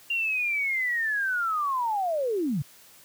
sine linear sweep, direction down, 2794 to 123.47 Hz, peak -24 dBFS, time 0.1-2.62 s, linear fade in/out 5 ms, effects white hiss -53 dBFS RMS until 3.04 s + high-pass 80 Hz 12 dB/octave

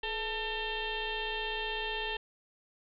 sine tone with frequency modulation, 1796 Hz, A6, 35 cents sharp, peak -32 dBFS, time 0.03-2.17 s, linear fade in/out 5 ms, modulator 456 Hz, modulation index 3.7, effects none

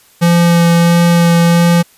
square tone with vibrato, 170.7 Hz, F3, 39 cents flat, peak -7 dBFS, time 0.21-1.83 s, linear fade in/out 20 ms, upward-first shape sine, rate 1.5 Hz, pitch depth 10 cents each way, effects white hiss -47 dBFS RMS until 1.97 s + resampled to 32000 Hz

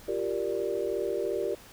sine chord, G minor seventh, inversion third, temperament equal, 349.2 / 392 / 466.2 / 587.3 Hz, F4 / G4 / Bb4 / D5, 0 / 0 / 0 / 0 cents, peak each -35 / -31 / -33 / -34 dBFS, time 0.08-1.55 s, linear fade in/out 5 ms, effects pink hiss -51 dBFS RMS until 1.72 s

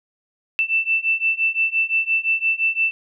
sine beating tone pair, 2660 / 2665.8 Hz, E7 / E7, +15 / +19 cents, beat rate 5.8 Hz, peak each -21 / -20 dBFS, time 0.59-2.91 s, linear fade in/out 0 ms, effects none

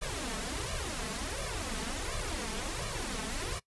pink noise with flanger, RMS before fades -36 dBFS, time 0.01-3.6 s, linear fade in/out 20 ms, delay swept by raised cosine 1.7 to 4.6 ms, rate 1.4 Hz, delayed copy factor +0.85, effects noise-tail reverb RT60 0.1 s tail -21 dB re dry + resampled to 24000 Hz

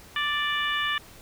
harmonic tone, 587.3 Hz, D5, in tune, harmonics 2 / 3 / 4 / 5 / 6, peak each -30 / -28 / -34 / -31 / -34 dBFS, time 0.16-0.98 s, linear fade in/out 2 ms, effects pink hiss -49 dBFS RMS until 1.21 s

